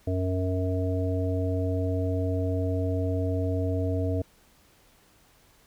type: harmonic tone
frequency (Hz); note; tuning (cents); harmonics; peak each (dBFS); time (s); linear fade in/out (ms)
92.5; F#2; 0; 1 / 3 / 5 / 7; -26 / -31 / -33 / -34; 0.07-4.22; 5
effects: pink hiss -60 dBFS RMS until 5.66 s